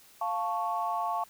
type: chord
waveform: sine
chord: F augmented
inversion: none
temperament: equal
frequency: 698.5 / 880 / 1108.7 Hz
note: F5 / A5 / C#6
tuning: 0 / 0 / 0 cents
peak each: -32 dBFS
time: 0.21-1.24 s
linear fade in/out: 5 ms
effects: tanh soft clip ceiling -19 dBFS + white hiss -57 dBFS RMS until 1.29 s